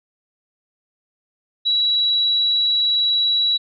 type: tone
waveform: sine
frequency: 3907 Hz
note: B7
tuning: 19 cents flat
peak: -15 dBFS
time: 1.65-3.58 s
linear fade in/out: 20 ms
effects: none